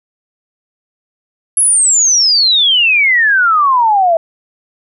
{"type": "exponential sweep", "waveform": "sine", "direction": "down", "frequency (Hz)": [11000, 644], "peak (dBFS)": -7, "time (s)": [1.57, 4.17], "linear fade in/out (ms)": 2, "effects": []}